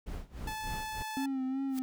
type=noise with tremolo; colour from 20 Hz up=brown; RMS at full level=-38 dBFS; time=0.06-1.03 s; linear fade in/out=10 ms; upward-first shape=sine; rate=3.3 Hz; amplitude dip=90%
type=tone; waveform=sawtooth; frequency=868 Hz; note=A5; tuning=24 cents flat; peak=-33 dBFS; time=0.47-1.26 s; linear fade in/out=5 ms
type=tone with vibrato; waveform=triangle; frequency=266 Hz; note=C4; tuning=29 cents sharp; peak=-29 dBFS; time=1.17-1.82 s; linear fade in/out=0 ms; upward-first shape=sine; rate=2.7 Hz; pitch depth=44 cents each way
type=noise with exponential growth; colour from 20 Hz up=white; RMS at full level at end=-42 dBFS; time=1.68-1.79 s; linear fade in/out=2 ms; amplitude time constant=23 ms
effects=none